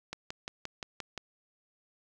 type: click train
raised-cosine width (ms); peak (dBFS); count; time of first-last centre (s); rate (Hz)
0.2; -20; 7; 0.13-1.177; 5.73
effects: none